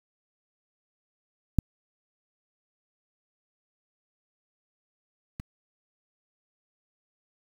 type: clicks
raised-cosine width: 5 ms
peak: -8 / -25 dBFS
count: 2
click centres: 1.587 / 5.399 s
effects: 7-bit